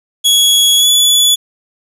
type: tone with pitch glide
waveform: sawtooth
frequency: 3349 to 3429 Hz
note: G#7 to A7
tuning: +14 to -45 cents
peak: -4 dBFS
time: 0.24-1.36 s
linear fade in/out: 20 ms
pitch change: +41 cents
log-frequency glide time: 0.77-0.89 s
effects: resampled to 32000 Hz + 7-bit